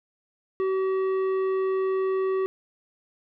sine tone with tanh clipping, 380.6 Hz, F#4, 49 cents sharp, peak -24 dBFS, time 0.6-2.46 s, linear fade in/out 0 ms, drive 10 dB, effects none

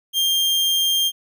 40% pulse tone, 3193 Hz, G7, 31 cents sharp, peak -16 dBFS, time 0.13-1.12 s, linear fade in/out 50 ms, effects none

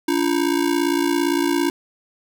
square ring-modulated tone, 315.6 Hz, D#4, 25 cents sharp, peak -15 dBFS, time 0.08-1.7 s, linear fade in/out 2 ms, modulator 28.8 Hz, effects none

